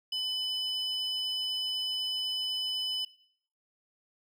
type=tone pair together; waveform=triangle; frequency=3000 / 5108 Hz; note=F#7 / D#8; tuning=+23 / +45 cents; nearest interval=major sixth; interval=922 cents; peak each=-29 / -34 dBFS; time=0.12-3.05 s; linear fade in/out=5 ms; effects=noise-tail reverb RT60 0.6 s tail -20 dB re dry + tanh soft clip ceiling -23 dBFS